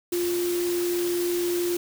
sine tone in noise, 350 Hz, F4, 4 cents sharp, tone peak -23 dBFS, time 0.12-1.77 s, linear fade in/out 5 ms, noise white, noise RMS -34 dBFS, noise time 0.12-1.77 s, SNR +8 dB, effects none

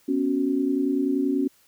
sine chord, B suspended second, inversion none, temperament equal, 246.9 / 277.2 / 370 Hz, B3 / C#4 / F#4, 0 / 0 / 0 cents, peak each -28 / -22 / -28 dBFS, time 0.08-1.48 s, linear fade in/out 10 ms, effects white hiss -60 dBFS RMS until 1.67 s

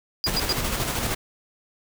triangle tone bursts, 4865 Hz, D#8, 40 cents flat, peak -20 dBFS, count 3, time 0.24-0.523 s, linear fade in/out 0 ms, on 31 ms, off 95 ms
pink noise with tremolo, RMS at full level -25 dBFS, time 0.26-1.15 s, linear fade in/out 10 ms, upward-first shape square, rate 13 Hz, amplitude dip 35%
effects none

